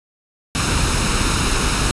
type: noise with comb filter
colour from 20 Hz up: pink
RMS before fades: -18 dBFS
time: 0.55-1.91 s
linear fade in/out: 0 ms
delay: 0.76 ms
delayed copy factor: +0.5
effects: resampled to 24000 Hz